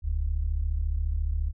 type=tone pair together; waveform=sine; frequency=40.13 / 74.5 Hz; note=E1 / D2; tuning=-46 / +25 cents; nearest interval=major seventh; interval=1071 cents; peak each=-27 dBFS; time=0.02-1.53 s; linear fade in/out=50 ms; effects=none